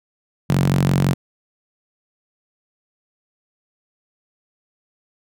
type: tone with high-pass filter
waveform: sawtooth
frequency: 45.95 Hz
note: F#1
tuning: 11 cents flat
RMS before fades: -17 dBFS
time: 0.49-1.14 s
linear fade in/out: 10 ms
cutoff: 150 Hz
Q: 4.3
effects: none